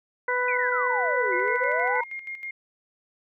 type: harmonic tone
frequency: 496.1 Hz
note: B4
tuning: 8 cents sharp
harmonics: 1 / 2 / 3 / 4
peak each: -28 / -28 / -28 / -28 dBFS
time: 0.28-2.01 s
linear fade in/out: 5 ms
type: exponential two-way sweep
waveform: sine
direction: down then up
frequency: 2489 to 349.2 to 963 Hz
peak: -28 dBFS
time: 0.48-2.04 s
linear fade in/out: 5 ms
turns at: 1.35 s
type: tone with tremolo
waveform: sine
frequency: 2130 Hz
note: C7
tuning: 30 cents sharp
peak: -31 dBFS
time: 1.32-2.51 s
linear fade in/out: 5 ms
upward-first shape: square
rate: 6.3 Hz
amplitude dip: 65%
effects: none